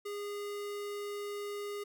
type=tone; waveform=square; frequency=409.5 Hz; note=G#4; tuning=24 cents flat; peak=-38 dBFS; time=0.05-1.84 s; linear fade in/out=10 ms; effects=none